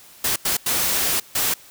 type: noise bursts at uneven times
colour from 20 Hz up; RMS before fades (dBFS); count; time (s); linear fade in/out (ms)
white; -21; 4; 0.24-0.36 / 0.45-0.57 / 0.66-1.2 / 1.35-1.54; 5
effects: white hiss -47 dBFS RMS until 1.7 s